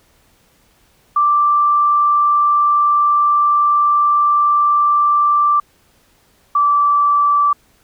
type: tone pair in turn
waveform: sine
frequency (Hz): 1174.7 / 1161.9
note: D6 / D6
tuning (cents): 0 / -19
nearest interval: unison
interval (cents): 19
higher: first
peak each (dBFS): -10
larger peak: neither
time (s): 1.16-5.6 / 6.55-7.53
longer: first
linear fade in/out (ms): 5
effects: pink hiss -55 dBFS RMS until 7.83 s